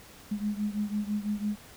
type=beating tone pair; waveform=sine; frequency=206.6 / 212.6 Hz; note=G#3 / G#3; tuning=-9 / +41 cents; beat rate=6 Hz; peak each=-30 / -33 dBFS; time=0.31-1.56 s; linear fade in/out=10 ms; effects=pink hiss -51 dBFS RMS until 1.76 s